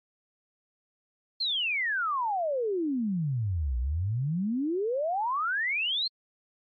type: exponential two-way sweep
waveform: sine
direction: down then up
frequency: 4316 to 58.27 to 4316 Hz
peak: -26 dBFS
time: 1.4-6.08 s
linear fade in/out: 10 ms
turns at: 3.78 s
effects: AAC 32 kbps